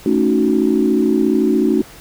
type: chord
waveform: sine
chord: D# half-diminished seventh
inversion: second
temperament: equal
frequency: 220 / 277.2 / 311.1 / 370 Hz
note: A3 / C#4 / D#4 / F#4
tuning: 0 / 0 / 0 / 0 cents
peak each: -17 dBFS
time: 0.06-1.82 s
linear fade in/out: 2 ms
effects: tanh soft clip ceiling -2 dBFS + pink hiss -40 dBFS RMS until 2 s